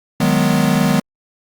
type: chord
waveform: square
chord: G# minor seventh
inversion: second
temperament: equal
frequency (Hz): 155.56 / 185 / 207.7 / 246.9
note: D#3 / F#3 / G#3 / B3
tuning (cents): 0 / 0 / 0 / 0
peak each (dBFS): -19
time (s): 0.2-1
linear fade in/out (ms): 5
effects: Opus 48 kbps